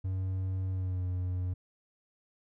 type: tone with pitch glide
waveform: triangle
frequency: 94.1 to 90.89 Hz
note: F#2 to F#2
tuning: +30 to -30 cents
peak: -28 dBFS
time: 0.04-1.54 s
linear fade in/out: 10 ms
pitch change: -60 cents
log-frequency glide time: 0.7-1.04 s
effects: none